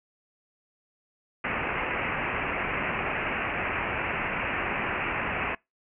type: low-pass noise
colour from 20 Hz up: white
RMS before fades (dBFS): -30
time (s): 1.44-5.55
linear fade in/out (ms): 5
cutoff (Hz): 2700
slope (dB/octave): 96
effects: noise-tail reverb RT60 0.2 s tail -24 dB re dry